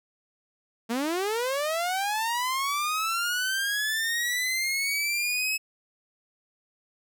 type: linear sweep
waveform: sawtooth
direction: up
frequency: 220 to 2587 Hz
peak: -22 dBFS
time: 0.89-5.58 s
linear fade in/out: 20 ms
effects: none